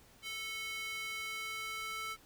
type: tone with high-pass filter sweep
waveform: square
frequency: 440 Hz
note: A4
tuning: in tune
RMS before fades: -41 dBFS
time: 0.22-2.17 s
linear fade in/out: 50 ms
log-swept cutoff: 2500 to 1600 Hz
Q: 2.6
effects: pink hiss -62 dBFS RMS until 2.25 s